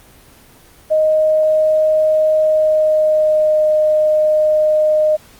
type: tone with pitch glide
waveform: sine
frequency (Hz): 622.3 to 614.8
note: D#5 to D#5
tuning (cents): 0 to -21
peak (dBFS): -10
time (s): 0.9-5.17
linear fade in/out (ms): 20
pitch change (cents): -21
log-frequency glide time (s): 2.41-3.68
effects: pink hiss -45 dBFS RMS until 5.39 s + Opus 24 kbps